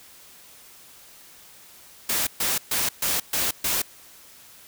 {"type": "noise bursts", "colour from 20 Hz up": "white", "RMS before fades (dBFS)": -24, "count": 6, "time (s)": [2.09, 3.82], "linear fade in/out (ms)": 5, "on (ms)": 180, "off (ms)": 130, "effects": ["white hiss -49 dBFS RMS until 4.67 s"]}